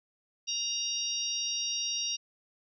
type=harmonic tone; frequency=938 Hz; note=A#5; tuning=11 cents sharp; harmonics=3 / 4 / 5 / 6; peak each=-36 / -37 / -39 / -33 dBFS; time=0.47-2.17 s; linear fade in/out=20 ms; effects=none